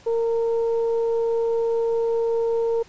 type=tone with frequency modulation; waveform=sine; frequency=460.5 Hz; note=A#4; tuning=21 cents flat; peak=-19 dBFS; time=0.06-2.83 s; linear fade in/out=10 ms; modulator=458 Hz; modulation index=0.33; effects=pink hiss -51 dBFS RMS until 2.88 s + resampled to 16000 Hz